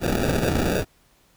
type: noise with sample-and-hold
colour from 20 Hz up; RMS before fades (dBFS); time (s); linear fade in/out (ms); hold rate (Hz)
white; -22; 0-0.85; 50; 1050
effects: pink hiss -60 dBFS RMS until 1.36 s